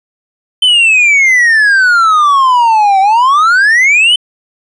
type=exponential two-way sweep; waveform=triangle; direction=down then up; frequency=3086 to 758 to 3086 Hz; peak=-3 dBFS; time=0.62-4.16 s; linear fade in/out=5 ms; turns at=3 s; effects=resampled to 22050 Hz